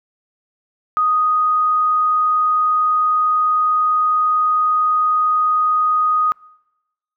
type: tone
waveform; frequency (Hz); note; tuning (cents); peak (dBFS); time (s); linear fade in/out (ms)
sine; 1244.5; D#6; 0; -13; 0.97-6.32; 0
effects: noise-tail reverb RT60 1.0 s tail -26 dB re dry